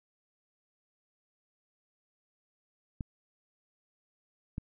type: clicks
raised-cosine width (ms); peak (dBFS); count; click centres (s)
5; -23; 2; 3.008 / 4.581
effects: none